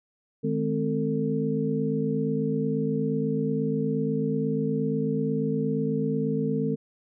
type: tone cluster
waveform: sine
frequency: 154 / 211.7 / 260 / 448.2 Hz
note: D#3 / G#3 / C4 / A4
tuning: -17 / +33 / -11 / +32 cents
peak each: -29 dBFS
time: 0.43-6.76 s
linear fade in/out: 20 ms
effects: none